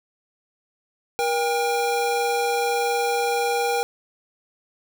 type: tone pair together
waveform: square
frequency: 475.7 / 800 Hz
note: A#4 / G5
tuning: +35 / +35 cents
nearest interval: major sixth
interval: 900 cents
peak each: -24 dBFS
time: 1.19-3.83 s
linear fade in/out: 0 ms
effects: none